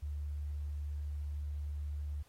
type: tone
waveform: sine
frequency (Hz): 73.42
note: D2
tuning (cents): 0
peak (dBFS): -36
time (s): 0.02-2.23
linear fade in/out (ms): 10
effects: pink hiss -68 dBFS RMS until 2.28 s + AAC 48 kbps